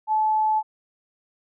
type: tone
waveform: sine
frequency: 865 Hz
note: A5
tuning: 30 cents flat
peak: -18 dBFS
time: 0.07-0.63 s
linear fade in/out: 50 ms
effects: none